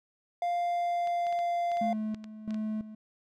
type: tone with pitch glide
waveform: triangle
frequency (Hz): 698.5 to 693.3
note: F5 to F5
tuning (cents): 0 to -13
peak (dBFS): -25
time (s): 0.42-1.93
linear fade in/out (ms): 2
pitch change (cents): -13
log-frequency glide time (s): 0.58-1.52
type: clicks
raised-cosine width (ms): 0.2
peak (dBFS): -30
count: 10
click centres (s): 1.073 / 1.268 / 1.326 / 1.39 / 1.717 / 1.771 / 2.146 / 2.242 / 2.507 / 2.544
type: tone with tremolo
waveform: triangle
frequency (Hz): 216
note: A3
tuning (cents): -32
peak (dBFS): -28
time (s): 1.81-2.95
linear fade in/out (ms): 5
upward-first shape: square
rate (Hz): 1.5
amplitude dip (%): 75
effects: none